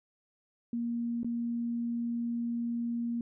sine tone with dropouts, 235.4 Hz, A#3, 17 cents sharp, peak -30 dBFS, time 0.73-3.21 s, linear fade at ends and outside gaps 2 ms, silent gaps 1.232-1.245 s, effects none

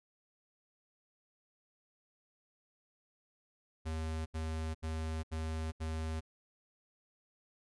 square tone bursts, 79.6 Hz, D#2, 40 cents sharp, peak -36 dBFS, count 5, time 3.85-6.208 s, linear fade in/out 20 ms, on 410 ms, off 77 ms, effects resampled to 24000 Hz

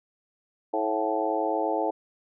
harmonic tone with a mistuned harmonic, 108.5 Hz, A2, 24 cents flat, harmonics 3 / 4 / 5 / 6 / 7 / 8, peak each -31 / -31 / -31 / -31 / -31 / -31 dBFS, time 0.73-1.91 s, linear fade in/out 10 ms, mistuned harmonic 6, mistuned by +55 cents, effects none

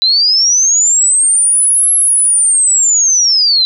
sine linear two-way sweep, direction up then down, 3951 to 11175 to 3951 Hz, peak -7 dBFS, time 0.02-3.65 s, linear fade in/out 0 ms, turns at 1.93 s, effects none

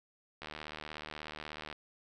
click train, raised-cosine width 0.3 ms, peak -26 dBFS, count 101, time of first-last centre 0.42-1.727 s, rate 76.5 Hz, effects none

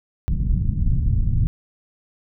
pink low-pass noise, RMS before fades -19 dBFS, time 0.28-1.47 s, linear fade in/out 0 ms, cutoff 160 Hz, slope 24 dB/octave, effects none

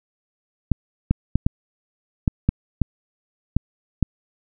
clicks, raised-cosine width 5 ms, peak -4 dBFS, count 9, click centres 0.717 / 1.11 / 1.356 / 1.465 / 2.278 / 2.49 / 2.817 / 3.566 / 4.027 s, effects none

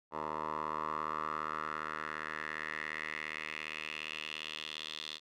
10% pulse tone with band-pass filter sweep, 77.3 Hz, D#2, 11 cents flat, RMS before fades -40 dBFS, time 0.11-5.2 s, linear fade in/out 50 ms, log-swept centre 870 to 3700 Hz, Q 4, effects none

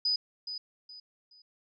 sine tone with echo, 4978 Hz, D#8, in tune, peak -25 dBFS, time 0.05-0.16 s, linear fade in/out 5 ms, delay 420 ms, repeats 3, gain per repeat -10 dB, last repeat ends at 1.42 s, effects none

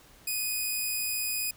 5% pulse tone, 2489 Hz, D#7, in tune, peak -19 dBFS, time 0.27-1.51 s, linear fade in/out 5 ms, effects pink hiss -56 dBFS RMS until 1.56 s

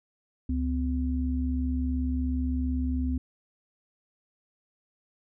sine tone pair together, 70.6 / 254.6 Hz, C#2 / C4, +32 / -47 cents, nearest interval octave + minor seventh, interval 2221 cents, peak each -27 / -29 dBFS, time 0.49-3.18 s, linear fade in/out 5 ms, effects none

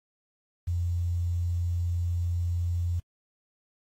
sine tone with quantisation, 86.8 Hz, F2, 10 cents flat, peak -25 dBFS, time 0.67-3 s, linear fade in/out 10 ms, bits 9, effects AAC 48 kbps

